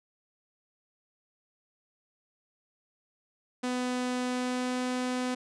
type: tone with pitch glide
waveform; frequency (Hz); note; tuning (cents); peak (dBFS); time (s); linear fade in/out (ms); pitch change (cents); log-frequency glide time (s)
sawtooth; 250 to 251.7; B3 to B3; +21 to +33; -25; 3.63-5.35; 10; +12; 4.25-4.83
effects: resampled to 22050 Hz